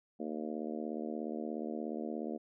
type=harmonic tone; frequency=76.9 Hz; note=D#2; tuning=20 cents flat; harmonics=3 / 4 / 5 / 6 / 7 / 8 / 9; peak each=-40 / -42 / -44 / -46 / -47 / -48 / -49 dBFS; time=0.19-2.38 s; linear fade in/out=20 ms; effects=none